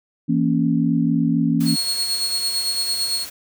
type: chord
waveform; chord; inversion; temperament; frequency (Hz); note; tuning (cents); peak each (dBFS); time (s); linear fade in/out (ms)
sine; A# diminished; second; equal with one note detuned; 166.06 / 233.1 / 277.2; E3 / A#3 / C#4; +13 / 0 / 0; -20; 0.28-1.76; 20
type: noise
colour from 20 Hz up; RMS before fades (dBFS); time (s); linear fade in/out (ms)
white; -35; 1.6-3.3; 10
type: tone with tremolo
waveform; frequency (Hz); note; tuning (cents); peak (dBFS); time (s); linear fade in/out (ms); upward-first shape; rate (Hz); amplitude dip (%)
35% pulse; 4320; C#8; -45; -17; 1.65-3.26; 50; sine; 8.9; 45
effects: none